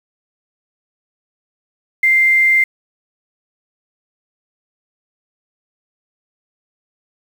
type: tone with quantisation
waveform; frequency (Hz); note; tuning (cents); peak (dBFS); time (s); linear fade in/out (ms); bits
sine; 2093; C7; 0; -9; 2.03-2.64; 5; 6
effects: none